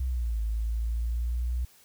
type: linear two-way sweep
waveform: sine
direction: down then up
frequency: 65.41 to 54 to 61.4 Hz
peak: -26 dBFS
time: 0-1.65 s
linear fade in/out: 5 ms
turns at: 0.4 s
effects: white hiss -58 dBFS RMS until 1.84 s